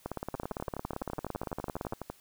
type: two click trains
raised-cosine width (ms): 1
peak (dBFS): -22 / -20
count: 22 / 34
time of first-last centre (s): 0.35-2.1 / 0.06-1.924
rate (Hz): 12 / 17.7
effects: white hiss -61 dBFS RMS until 2.2 s